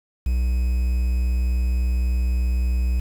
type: tone with quantisation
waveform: triangle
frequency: 61.74 Hz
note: B1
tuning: in tune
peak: -16 dBFS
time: 0.26-3 s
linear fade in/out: 5 ms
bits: 7
effects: none